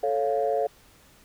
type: chord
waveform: sine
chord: A augmented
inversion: none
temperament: equal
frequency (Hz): 440 / 554.4 / 698.5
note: A4 / C#5 / E#5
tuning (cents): 0 / 0 / 0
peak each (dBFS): -26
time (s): 0.03-0.67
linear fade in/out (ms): 5
effects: tanh soft clip ceiling -14 dBFS + pink hiss -56 dBFS RMS until 1.24 s